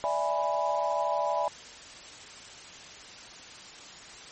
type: chord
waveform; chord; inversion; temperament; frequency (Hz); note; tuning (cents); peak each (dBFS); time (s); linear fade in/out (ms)
sine; E dominant seventh; third; equal; 587.3 / 659.3 / 830.6 / 987.8; D5 / E5 / G#5 / B5; 0 / 0 / 0 / 0; -31; 0.04-1.48; 0
effects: white hiss -46 dBFS RMS until 4.31 s + MP3 32 kbps